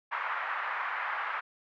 pink band-pass noise, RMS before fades -34 dBFS, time 0.11-1.41 s, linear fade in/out 20 ms, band 940 to 1900 Hz, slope 24 dB/octave, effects none

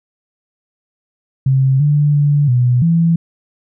sine tone with pitch steps, 133.4 / 147 / 145.3 / 123.7 / 166.8 Hz, C3 / D3 / D3 / B2 / E3, +34 / +2 / -18 / +3 / +21 cents, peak -9 dBFS, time 1.46-3.16 s, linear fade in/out 5 ms, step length 340 ms, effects none

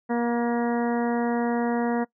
harmonic tone with a mistuned harmonic, 237.3 Hz, A#3, 31 cents sharp, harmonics 1 / 2 / 3 / 4 / 5 / 6 / 7 / 8, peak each -24 / -28 / -31 / -33 / -41 / -40 / -40 / -40 dBFS, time 0.09-2.05 s, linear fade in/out 20 ms, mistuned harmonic 5, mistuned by -27 cents, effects noise-tail reverb RT60 0.1 s tail -22 dB re dry

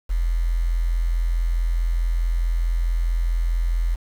sine tone with quantisation, 42.32 Hz, E1, 46 cents sharp, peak -18 dBFS, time 0.09-3.96 s, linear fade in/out 20 ms, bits 7, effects none

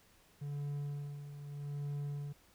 triangle tone with tremolo, 144 Hz, D3, 34 cents flat, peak -34 dBFS, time 0.41-2.33 s, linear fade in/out 10 ms, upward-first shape sine, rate 0.81 Hz, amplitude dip 65%, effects pink hiss -66 dBFS RMS until 2.54 s

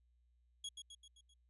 sawtooth tone with echo, 3322 Hz, G#7, in tune, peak -39 dBFS, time 0.64-0.69 s, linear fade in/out 5 ms, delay 130 ms, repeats 5, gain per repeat -5 dB, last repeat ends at 1.34 s, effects added 60 Hz sine -70 dBFS peak until 1.49 s + resampled to 24000 Hz

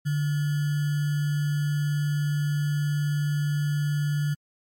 sine tone with sample-and-hold, 146.83 Hz, D3, in tune, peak -22 dBFS, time 0.05-4.35 s, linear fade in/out 20 ms, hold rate 1575 Hz, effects MP3 64 kbps

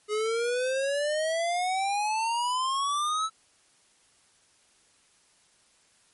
square exponential sweep, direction up, 416.9 to 1318.5 Hz, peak -26 dBFS, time 0.08-3.3 s, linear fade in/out 50 ms, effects white hiss -63 dBFS RMS until 6.13 s + MP3 48 kbps

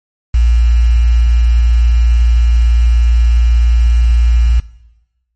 sine tone with quantisation, 58.27 Hz, A#1, in tune, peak -6 dBFS, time 0.34-4.6 s, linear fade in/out 5 ms, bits 5, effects noise-tail reverb RT60 1.0 s tail -19 dB re dry + MP3 32 kbps

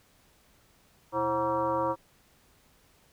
sine tone with frequency modulation, 740 Hz, F#5, in tune, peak -25 dBFS, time 1.12-1.96 s, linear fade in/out 50 ms, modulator 205 Hz, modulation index 2.1, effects pink hiss -63 dBFS RMS until 3.12 s

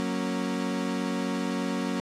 35% pulse chord, F# major, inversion none, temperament equal with one note detuned, 185 / 233.1 / 276.4 Hz, F#3 / A#3 / C#4, 0 / 0 / -5 cents, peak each -30 dBFS, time 0-2 s, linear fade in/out 0 ms, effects low-pass 8000 Hz 12 dB/octave

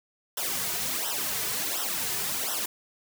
white noise with flanger, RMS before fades -30 dBFS, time 0.37-2.66 s, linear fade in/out 5 ms, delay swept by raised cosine 0.43 to 3.73 ms, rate 1.4 Hz, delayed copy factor -0.95, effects none

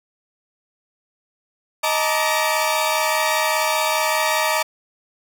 sawtooth tone cluster, 627 / 876 / 941 / 1172 / 2308 Hz, D#5 / A5 / A#5 / D6 / D7, +13 / -8 / +16 / -4 / -31 cents, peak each -19 / -21 / -20 / -22 / -23 dBFS, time 1.83-4.63 s, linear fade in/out 10 ms, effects none

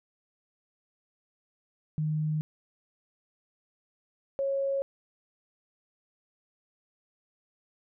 sine tone pair in turn, 154 / 548.8 Hz, D#3 / C#5, -17 / -17 cents, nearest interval octave + minor seventh, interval 2200 cents, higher second, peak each -26 dBFS, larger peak neither, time 1.98-2.41 / 4.39-4.82 s, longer neither, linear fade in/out 0 ms, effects none

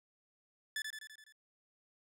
sawtooth tone with echo, 1739 Hz, A6, 21 cents flat, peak -32 dBFS, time 0.76-0.82 s, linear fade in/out 2 ms, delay 84 ms, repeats 6, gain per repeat -4 dB, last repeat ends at 1.324 s, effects low-pass 12000 Hz 12 dB/octave

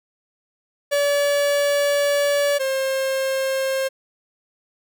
45% pulse tone pair in turn, 573 / 533.2 Hz, D5 / C5, -43 / +33 cents, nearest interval minor second, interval 124 cents, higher first, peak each -17 / -20 dBFS, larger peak first, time 0.91-2.59 / 2.59-3.89 s, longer first, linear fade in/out 20 ms, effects none

